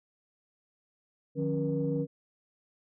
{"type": "tone cluster", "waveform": "sine", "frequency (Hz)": [153.1, 179.2, 276.2, 478.1], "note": ["D#3", "F3", "C#4", "A#4"], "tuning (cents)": [-28, 45, -6, 44], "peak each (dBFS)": [-31, -36, -32, -32], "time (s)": [1.35, 2.07], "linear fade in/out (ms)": 50, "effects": ["tanh soft clip ceiling -18 dBFS"]}